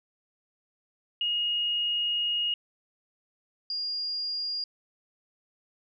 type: tone pair in turn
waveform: sine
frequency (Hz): 2870 / 4827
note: F7 / D8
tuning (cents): +47 / +47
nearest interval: major sixth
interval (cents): 900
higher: second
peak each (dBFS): -25 / -29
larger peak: first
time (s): 1.21-2.54 / 3.7-4.64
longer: first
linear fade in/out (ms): 2
effects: none